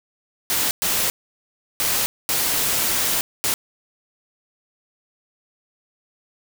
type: noise bursts at uneven times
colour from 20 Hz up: white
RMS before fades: -21 dBFS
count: 5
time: 0.5-0.71 / 0.82-1.1 / 1.8-2.06 / 2.29-3.21 / 3.44-3.54 s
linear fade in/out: 0 ms
effects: none